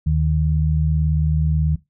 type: tone pair together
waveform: sine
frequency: 76.3 / 154.69 Hz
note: D#2 / D#3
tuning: -33 / -10 cents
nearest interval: octave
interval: 1223 cents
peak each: -18 dBFS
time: 0.06-1.76 s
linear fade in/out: 10 ms
effects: noise-tail reverb RT60 0.2 s tail -19 dB re dry